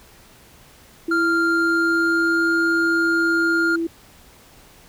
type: tone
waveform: sine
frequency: 332.3 Hz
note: E4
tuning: 14 cents sharp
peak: -20 dBFS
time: 1.08-3.87 s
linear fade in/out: 5 ms
type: tone with pitch glide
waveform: triangle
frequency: 1393 to 1408.4 Hz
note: F6 to F6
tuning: -5 to +14 cents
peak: -16 dBFS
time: 1.11-3.76 s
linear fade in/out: 5 ms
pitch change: +19 cents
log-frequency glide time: 1.37-2.55 s
effects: pink hiss -49 dBFS RMS until 4.88 s